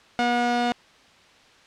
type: tone pair together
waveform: sawtooth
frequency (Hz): 241.2 / 724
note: B3 / F#5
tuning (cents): -41 / -38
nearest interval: octave + perfect fifth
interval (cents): 1903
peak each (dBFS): -20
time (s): 0.19-0.72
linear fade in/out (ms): 0
effects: white hiss -53 dBFS RMS until 1.66 s + low-pass 4000 Hz 12 dB/octave